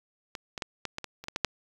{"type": "clicks", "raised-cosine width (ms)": 0.2, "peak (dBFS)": [-19, -18, -14, -15, -16, -19, -25, -17, -12, -6], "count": 10, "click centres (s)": [0.352, 0.578, 0.622, 0.853, 0.984, 1.043, 1.24, 1.284, 1.361, 1.447], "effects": ["7-bit"]}